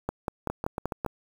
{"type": "two click trains", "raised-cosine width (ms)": 1, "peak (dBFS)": [-16, -14], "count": [5, 6], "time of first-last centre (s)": [[0.5, 1.063], [0.09, 1.048]], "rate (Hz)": [7.11, 5.22], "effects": ["7-bit"]}